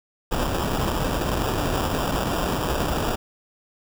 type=noise with sample-and-hold; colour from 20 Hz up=pink; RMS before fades=-24 dBFS; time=0.31-3.16 s; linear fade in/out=10 ms; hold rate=2100 Hz; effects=none